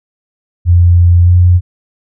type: tone with pitch glide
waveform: sine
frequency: 87.2 to 89.08 Hz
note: F2 to F2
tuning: -2 to +35 cents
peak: -3 dBFS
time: 0.65-1.61 s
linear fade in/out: 50 ms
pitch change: +37 cents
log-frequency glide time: 1.23-1.31 s
effects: none